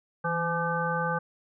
harmonic tone with a mistuned harmonic, 170 Hz, F3, 46 cents flat, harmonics 1 / 3 / 5 / 7 / 9, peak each -32 / -32 / -32 / -32 / -32 dBFS, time 0.24-1.19 s, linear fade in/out 10 ms, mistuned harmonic 1, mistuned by -59 cents, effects none

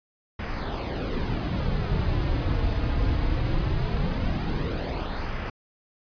brown noise with flanger, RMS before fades -26 dBFS, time 0.39-5.5 s, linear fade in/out 5 ms, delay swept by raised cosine 0.24 to 5.34 ms, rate 0.2 Hz, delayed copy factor -0.55, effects resampled to 11025 Hz

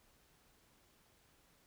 silence, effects pink hiss -70 dBFS RMS until 1.66 s

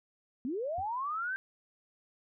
sine linear sweep, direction up, 230.4 to 1588 Hz, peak -32 dBFS, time 0.45-1.36 s, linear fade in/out 0 ms
triangle tone with exponential decay, 84.2 Hz, E2, 37 cents sharp, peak -36 dBFS, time 0.78-0.88 s, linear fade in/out 5 ms, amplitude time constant 21 ms
effects none

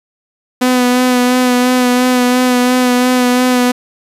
sawtooth tone with vibrato, 249.8 Hz, B3, 20 cents sharp, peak -5 dBFS, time 0.61-3.72 s, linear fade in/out 10 ms, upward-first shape sine, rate 2.9 Hz, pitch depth 23 cents each way, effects resampled to 32000 Hz

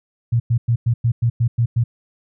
sine tone bursts, 117.6 Hz, A#2, 16 cents sharp, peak -13 dBFS, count 9, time 0.32-1.84 s, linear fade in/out 10 ms, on 80 ms, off 100 ms, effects none

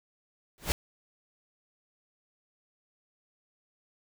pink noise with exponential growth, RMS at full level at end -23 dBFS, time 0.58-0.72 s, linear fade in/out 0 ms, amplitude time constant 29 ms, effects none

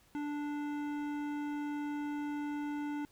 sine tone with hard clipping, 293.1 Hz, D4, 3 cents flat, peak -37 dBFS, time 0.15-3.05 s, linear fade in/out 0 ms, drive 14 dB, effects pink hiss -66 dBFS RMS until 3.11 s

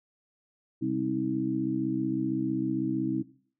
harmonic tone with a mistuned harmonic, 66.2 Hz, C2, 21 cents sharp, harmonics 2 / 3 / 4 / 5, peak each -35 / -35 / -31 / -29 dBFS, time 0.81-3.23 s, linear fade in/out 20 ms, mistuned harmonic 5, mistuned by -56 cents, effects noise-tail reverb RT60 0.5 s tail -18 dB re dry

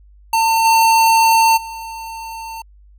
square tone with level steps, 902 Hz, A5, 43 cents sharp, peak -13 / -10 / -28 dBFS, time 0.33-2.62 s, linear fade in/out 5 ms, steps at 0.64 / 1.56 s, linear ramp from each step 20 ms, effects added 50 Hz sine -43 dBFS peak until 2.98 s

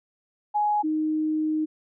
sine tone pair in turn, 836 / 310.3 Hz, G#5 / D#4, +11 / -5 cents, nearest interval octave + perfect fourth, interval 1716 cents, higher first, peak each -20 / -22 dBFS, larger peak first, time 0.54-0.83 / 0.83-1.66 s, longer second, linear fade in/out 20 ms, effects none

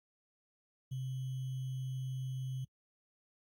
sine tone with sample-and-hold, 130.5 Hz, C3, 4 cents flat, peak -36 dBFS, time 0.91-2.65 s, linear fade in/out 10 ms, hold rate 3150 Hz, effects AAC 48 kbps

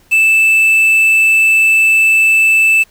triangle tone with quantisation, 2637 Hz, E7, in tune, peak -5 dBFS, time 0.11-2.84 s, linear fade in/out 20 ms, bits 5, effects pink hiss -50 dBFS RMS until 2.9 s

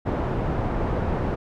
pink low-pass noise, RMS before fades -25 dBFS, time 0.05-1.36 s, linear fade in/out 20 ms, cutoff 930 Hz, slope 12 dB/octave, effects none

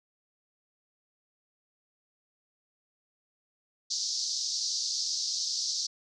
white band-pass noise, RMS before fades -32 dBFS, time 3.9-5.87 s, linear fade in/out 10 ms, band 4300 to 6000 Hz, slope 48 dB/octave, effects none

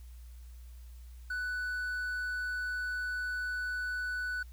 triangle tone, 1488 Hz, F#6, 9 cents sharp, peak -31 dBFS, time 1.3-4.43 s, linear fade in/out 5 ms, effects added 60 Hz sine -46 dBFS peak until 4.52 s + white hiss -65 dBFS RMS until 4.52 s

